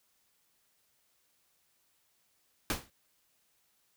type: noise with exponential decay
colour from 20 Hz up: pink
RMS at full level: -28 dBFS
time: 2.7-2.9 s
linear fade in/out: 1 ms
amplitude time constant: 42 ms
effects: white hiss -73 dBFS RMS until 3.96 s